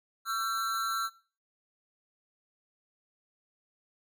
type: tone with amplitude modulation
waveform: square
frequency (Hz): 1347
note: E6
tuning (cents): +37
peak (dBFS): -27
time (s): 0.25-1.1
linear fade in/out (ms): 50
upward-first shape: sine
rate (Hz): 220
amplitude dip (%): 75
effects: noise-tail reverb RT60 0.4 s tail -20 dB re dry